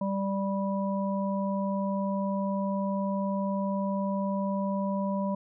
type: harmonic tone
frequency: 196 Hz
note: G3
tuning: in tune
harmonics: 1 / 3 / 5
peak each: -28 / -33 / -35 dBFS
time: 0.01-5.35 s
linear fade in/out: 5 ms
effects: none